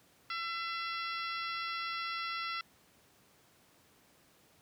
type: harmonic tone with a mistuned harmonic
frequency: 673 Hz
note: E5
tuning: 36 cents sharp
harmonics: 2 / 3 / 4 / 5 / 6 / 7 / 8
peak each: -38 / -42 / -44 / -46 / -48 / -49 / -50 dBFS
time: 0.3-2.61 s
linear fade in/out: 2 ms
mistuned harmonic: 6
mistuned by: +26 cents
effects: pink hiss -65 dBFS RMS until 4.61 s + high-pass 100 Hz 12 dB/octave